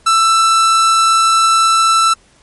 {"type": "tone", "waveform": "45% pulse", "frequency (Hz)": 1329, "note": "E6", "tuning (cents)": 14, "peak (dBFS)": -8, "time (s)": [0.06, 2.14], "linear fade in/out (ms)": 10, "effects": ["pink hiss -50 dBFS RMS until 2.42 s", "MP3 48 kbps"]}